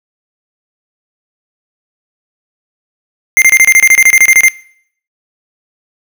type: tone bursts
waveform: square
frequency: 2097 Hz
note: C7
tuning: 3 cents sharp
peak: -3 dBFS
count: 15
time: 3.37-4.483 s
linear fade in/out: 0 ms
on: 49 ms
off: 27 ms
effects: noise-tail reverb RT60 0.6 s tail -20 dB re dry